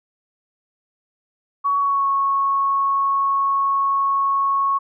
sine tone with pitch glide, 1124 to 1102.1 Hz, C#6 to C#6, +24 to -10 cents, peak -16 dBFS, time 1.64-4.79 s, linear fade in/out 20 ms, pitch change -34 cents, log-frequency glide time 1.78-2.07 s, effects none

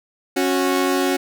sawtooth tone pair together, 275.1 / 367.2 Hz, C#4 / F#4, -13 / -13 cents, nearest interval perfect fourth, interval 500 cents, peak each -16 dBFS, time 0.36-1.17 s, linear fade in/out 10 ms, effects none

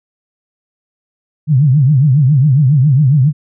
sine tone with vibrato, 139.5 Hz, C#3, 11 cents sharp, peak -6 dBFS, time 1.47-3.33 s, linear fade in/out 50 ms, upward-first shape triangle, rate 7.3 Hz, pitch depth 240 cents each way, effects none

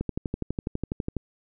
click train, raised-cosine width 3 ms, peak -15 dBFS, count 15, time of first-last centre 0.01-1.167 s, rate 12.1 Hz, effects none

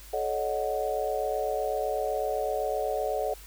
sine chord, D# half-diminished seventh, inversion second, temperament equal with one note detuned, 430.9 / 554.4 / 622.3 / 740 Hz, A4 / C#5 / D#5 / F#5, -36 / 0 / 0 / 0 cents, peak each -32 dBFS, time 0.13-3.34 s, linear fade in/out 5 ms, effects added 50 Hz sine -47 dBFS peak until 3.46 s + white hiss -50 dBFS RMS until 3.46 s

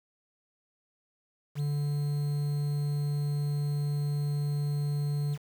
triangle tone with quantisation, 145.4 Hz, D3, 17 cents flat, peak -25 dBFS, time 1.55-5.38 s, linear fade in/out 50 ms, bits 8, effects none

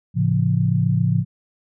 sine chord, A augmented, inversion none, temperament just, 110 / 137.5 / 171.88 Hz, A2 / C#3 / E#3, 0 / -14 / -27 cents, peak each -20 dBFS, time 0.14-1.25 s, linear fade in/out 50 ms, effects none

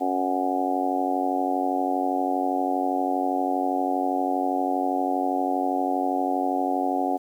harmonic tone, 92.5 Hz, F#2, in tune, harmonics 3 / 4 / 5 / 6 / 7 / 8 / 9, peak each -27 / -32 / -35 / -34 / -34 / -25 / -33 dBFS, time 0-7.18 s, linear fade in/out 20 ms, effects 9-bit

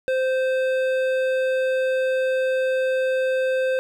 sine tone with hard clipping, 520 Hz, C5, 11 cents flat, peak -21 dBFS, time 0.08-3.79 s, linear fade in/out 0 ms, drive 11 dB, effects none

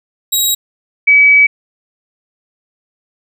15% pulse / sine tone pair in turn, 3830 / 2282 Hz, A#7 / C#7, +46 / +50 cents, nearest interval major sixth, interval 896 cents, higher first, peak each -4 dBFS, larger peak neither, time 0.32-0.55 / 1.07-1.47 s, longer second, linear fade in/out 10 ms, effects none

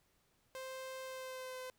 sawtooth tone with pitch glide, 523 to 511.9 Hz, C5 to C5, -1 to -38 cents, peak -40 dBFS, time 0.55-1.7 s, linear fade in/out 0 ms, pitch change -37 cents, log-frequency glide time 1.03-1.59 s, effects pink hiss -75 dBFS RMS until 1.78 s

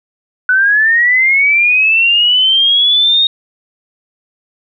sine linear sweep, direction up, 1480 to 3729 Hz, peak -7 dBFS, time 0.49-3.27 s, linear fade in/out 2 ms, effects none

